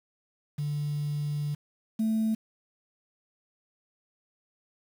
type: tone pair in turn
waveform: sine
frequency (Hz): 146.83 / 220.5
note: D3 / A3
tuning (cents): 0 / +4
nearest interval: perfect fifth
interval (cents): 704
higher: second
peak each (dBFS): -27 / -22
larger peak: second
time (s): 0.58-1.55 / 1.99-2.35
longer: first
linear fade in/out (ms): 10
effects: tanh soft clip ceiling -21 dBFS + 8-bit